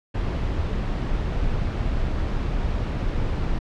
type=noise; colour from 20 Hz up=brown; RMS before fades=-24 dBFS; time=0.14-3.59 s; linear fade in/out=10 ms; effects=low-pass 4000 Hz 12 dB/octave